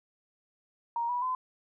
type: tone with pitch steps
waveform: sine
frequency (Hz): 937 / 977 / 1020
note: A#5 / B5 / C6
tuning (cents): +9 / -19 / -44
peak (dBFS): -28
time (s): 0.96-1.35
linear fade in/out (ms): 2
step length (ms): 130
effects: none